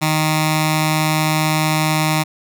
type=tone with notch filter; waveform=10% pulse; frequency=155.56 Hz; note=D#3; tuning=in tune; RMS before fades=-17 dBFS; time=0.01-2.24 s; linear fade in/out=20 ms; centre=460 Hz; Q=0.73; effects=none